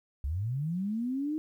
sine linear sweep, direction up, 63 to 315.9 Hz, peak -29 dBFS, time 0.24-1.38 s, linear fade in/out 0 ms, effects 11-bit

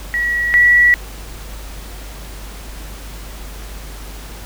sine tone pair in turn, 1924 / 1941.9 Hz, B6 / B6, -46 / -30 cents, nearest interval unison, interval 16 cents, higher second, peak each -15 / -7 dBFS, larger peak second, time 0.14-0.54 / 0.54-0.94 s, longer neither, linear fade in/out 0 ms, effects added 50 Hz sine -30 dBFS peak until 4.45 s + pink hiss -36 dBFS RMS until 4.45 s

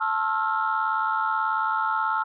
sine chord, F major seventh, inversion first, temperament equal with one note detuned, 880 / 1074.1 / 1318.5 / 1396.9 Hz, A5 / C6 / E6 / F6, 0 / +45 / 0 / 0 cents, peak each -26 / -30 / -26 / -27 dBFS, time 0-2.24 s, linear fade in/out 20 ms, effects tanh soft clip ceiling -14 dBFS

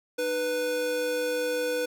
square tone pair together, 305.4 / 493.9 Hz, D#4 / B4, -32 / 0 cents, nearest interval minor sixth, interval 832 cents, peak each -37 / -27 dBFS, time 0.18-1.86 s, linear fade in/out 10 ms, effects 11-bit

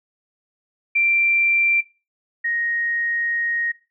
sine tone pair in turn, 2358 / 1871.5 Hz, D7 / A#6, +6 / +6 cents, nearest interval major third, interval 400 cents, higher first, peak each -15 / -20 dBFS, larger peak first, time 0.95-1.81 / 2.44-3.72 s, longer second, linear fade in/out 10 ms, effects noise-tail reverb RT60 0.3 s tail -19 dB re dry

